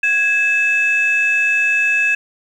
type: tone pair together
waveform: sine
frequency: 1657.7 / 2604 Hz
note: G#6 / E7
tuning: -4 / -22 cents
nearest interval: minor sixth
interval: 782 cents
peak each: -16 / -13 dBFS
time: 0.03-2.15 s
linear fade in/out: 5 ms
effects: tanh soft clip ceiling -8 dBFS + 8-bit